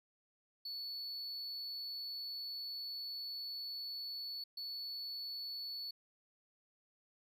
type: tone bursts at uneven times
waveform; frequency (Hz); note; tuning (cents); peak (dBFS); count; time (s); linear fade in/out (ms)
triangle; 4435; C#8; 0; -40; 2; 0.65-4.44 / 4.57-5.91; 5
effects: none